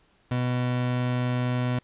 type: tone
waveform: 30% pulse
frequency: 124.2 Hz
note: B2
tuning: 10 cents sharp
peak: -21 dBFS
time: 0.31-1.79 s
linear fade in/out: 5 ms
effects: pink hiss -63 dBFS RMS until 1.83 s + resampled to 8000 Hz